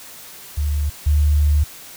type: tone pair in turn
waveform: sine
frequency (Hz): 73.42 / 73.93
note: D2 / D2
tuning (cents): 0 / +12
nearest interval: unison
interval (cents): 12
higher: second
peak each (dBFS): -17 / -12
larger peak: second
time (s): 0.57-0.9 / 1.06-1.64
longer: second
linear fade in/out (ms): 10
effects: white hiss -39 dBFS RMS until 1.96 s